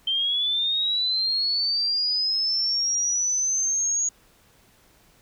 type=linear sweep; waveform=sine; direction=up; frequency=3125 to 6700 Hz; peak=-21 dBFS; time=0.07-4.09 s; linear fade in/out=5 ms; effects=pink hiss -58 dBFS RMS until 5.21 s